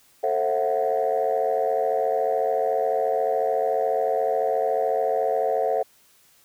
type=chord; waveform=sine; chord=F# half-diminished seventh; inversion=first; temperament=just; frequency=444 / 532.8 / 666 / 740 Hz; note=A4 / C5 / E5 / F#5; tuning=+16 / +31 / +18 / 0 cents; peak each=-25 dBFS; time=0.23-5.83 s; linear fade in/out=10 ms; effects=tanh soft clip ceiling -13 dBFS + white hiss -58 dBFS RMS until 6.44 s